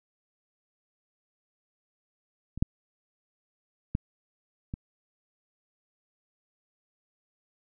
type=clicks; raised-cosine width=5 ms; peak=-25 / -9 / -14 / -21 dBFS; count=4; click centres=2.576 / 2.625 / 3.951 / 4.739 s; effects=none